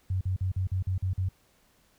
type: tone bursts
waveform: sine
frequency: 93.4 Hz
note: F#2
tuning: 17 cents sharp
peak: -25 dBFS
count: 8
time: 0.1-1.288 s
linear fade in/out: 5 ms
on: 110 ms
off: 44 ms
effects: pink hiss -65 dBFS RMS until 1.98 s